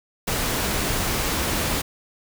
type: noise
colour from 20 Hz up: pink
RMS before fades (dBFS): -24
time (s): 0.27-1.82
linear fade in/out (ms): 10
effects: none